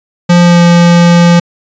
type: tone with pitch glide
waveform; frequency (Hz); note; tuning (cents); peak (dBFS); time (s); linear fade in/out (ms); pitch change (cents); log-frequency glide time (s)
square; 174.61 to 172.5; F3 to F3; 0 to -21; -3; 0.29-1.4; 10; -21; 0.41-0.62
effects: resampled to 16000 Hz